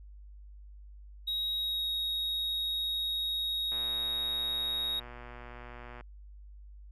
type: tone with pitch glide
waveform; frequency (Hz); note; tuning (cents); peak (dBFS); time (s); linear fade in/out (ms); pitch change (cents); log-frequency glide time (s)
triangle; 3800 to 3769; A#7 to A#7; +33 to +18; -29; 1.27-5; 10; -15; 1.56-1.87
type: click train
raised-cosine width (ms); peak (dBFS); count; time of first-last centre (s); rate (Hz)
0.5; -32; 278; 3.72-6.009; 121
effects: added 50 Hz sine -47 dBFS peak until 6.91 s